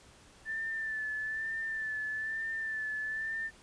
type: tone with vibrato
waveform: sine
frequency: 1763 Hz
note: A6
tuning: 3 cents sharp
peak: -33 dBFS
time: 0.45-3.51 s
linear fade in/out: 50 ms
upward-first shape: sine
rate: 1.1 Hz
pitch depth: 33 cents each way
effects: pink hiss -58 dBFS RMS until 3.62 s + resampled to 22050 Hz